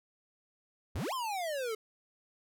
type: exponential two-way sweep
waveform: square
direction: up then down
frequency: 64 to 1092 to 424.1 Hz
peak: -34 dBFS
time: 0.95-1.75 s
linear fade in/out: 5 ms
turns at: 1.13 s
effects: none